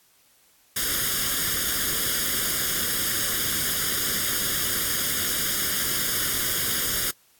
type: noise with comb filter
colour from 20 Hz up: white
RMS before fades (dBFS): -25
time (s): 0.76-7.11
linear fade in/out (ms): 5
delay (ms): 0.59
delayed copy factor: +0.8
effects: white hiss -60 dBFS RMS until 7.39 s + AAC 64 kbps